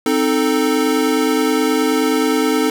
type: chord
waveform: square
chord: A diminished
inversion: first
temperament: equal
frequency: 261.6 / 311.1 / 440 Hz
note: C4 / Eb4 / A4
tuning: 0 / 0 / 0 cents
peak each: -19 dBFS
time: 0.06-2.7 s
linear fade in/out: 2 ms
effects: none